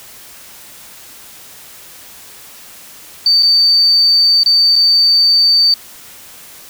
sine tone with dropouts, 4586 Hz, D8, 42 cents flat, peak -7 dBFS, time 3.26-5.74 s, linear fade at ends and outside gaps 2 ms, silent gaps 3.426-3.43 / 4.434-4.46 / 4.757-4.761 s, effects white hiss -37 dBFS RMS until 6.69 s

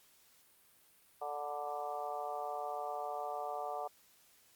harmonic tone with a mistuned harmonic, 146.83 Hz, D3, in tune, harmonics 3 / 4 / 5 / 6 / 7 / 8, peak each -47 / -44 / -40 / -47 / -51 / -46 dBFS, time 1.21-3.88 s, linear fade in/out 10 ms, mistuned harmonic 7, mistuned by -54 cents, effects white hiss -66 dBFS RMS until 4.55 s + Opus 48 kbps

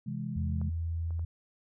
sine chord, C augmented, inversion none, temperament equal with one note detuned, 130.81 / 164.81 / 208.5 Hz, C3 / E3 / G#3, 0 / 0 / +7 cents, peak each -37 / -38 / -37 dBFS, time 0.06-0.7 s, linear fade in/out 10 ms
sine tone, 83 Hz, E2, 12 cents sharp, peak -30 dBFS, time 0.36-1.25 s, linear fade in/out 5 ms
clicks, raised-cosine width 1 ms, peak -35 / -40 / -39 dBFS, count 3, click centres 0.615 / 1.107 / 1.194 s
effects none

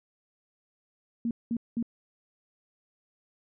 sine tone bursts, 233.1 Hz, A#3, in tune, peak -26 dBFS, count 3, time 1.25-1.827 s, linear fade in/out 2 ms, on 59 ms, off 200 ms, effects none

